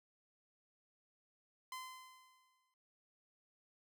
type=tone with exponential decay; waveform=sawtooth; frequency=1030 Hz; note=C6; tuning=28 cents flat; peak=-39 dBFS; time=1.72-2.74 s; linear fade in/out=2 ms; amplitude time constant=220 ms; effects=none